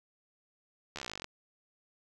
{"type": "slowing click train", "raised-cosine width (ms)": 0.2, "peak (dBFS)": -22, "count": 17, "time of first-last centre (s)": [0.96, 1.244], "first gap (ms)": 13, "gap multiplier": 1.04, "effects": []}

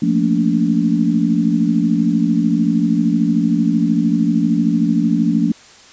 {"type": "chord", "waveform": "sine", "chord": "Bb major seventh", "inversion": "second", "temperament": "equal with one note detuned", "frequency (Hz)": [174.61, 220, 233.1, 287.5], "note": ["F3", "A3", "Bb3", "D4"], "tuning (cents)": [0, 0, 0, -37], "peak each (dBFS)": -18, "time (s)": [0.02, 5.52], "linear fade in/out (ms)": 5, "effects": ["white hiss -43 dBFS RMS until 5.92 s", "resampled to 16000 Hz"]}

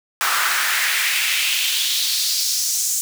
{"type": "noise with high-pass filter sweep", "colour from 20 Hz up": "pink", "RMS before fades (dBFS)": -20, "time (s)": [0.21, 3.01], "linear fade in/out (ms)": 0, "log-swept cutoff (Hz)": [1200, 7100], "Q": 2.6, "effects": []}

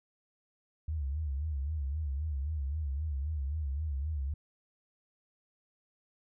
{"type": "tone with vibrato", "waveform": "sine", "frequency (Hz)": 73, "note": "D2", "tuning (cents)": -10, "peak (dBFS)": -31, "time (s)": [0.88, 4.34], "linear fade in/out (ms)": 5, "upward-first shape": "sine", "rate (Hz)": 3.8, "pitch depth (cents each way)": 150, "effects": []}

